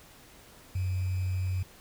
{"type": "tone with sample-and-hold", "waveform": "sine", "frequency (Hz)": 92.5, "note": "F#2", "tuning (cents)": 0, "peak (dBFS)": -27, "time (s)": [0.75, 1.63], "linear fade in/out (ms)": 5, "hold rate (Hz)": 2450, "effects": ["pink hiss -54 dBFS RMS until 1.8 s"]}